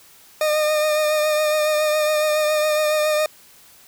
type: tone with vibrato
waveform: 40% pulse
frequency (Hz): 610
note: D#5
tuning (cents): -34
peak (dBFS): -16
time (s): 0.41-3.26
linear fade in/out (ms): 2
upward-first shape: triangle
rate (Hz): 7.2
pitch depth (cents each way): 28
effects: white hiss -49 dBFS RMS until 3.87 s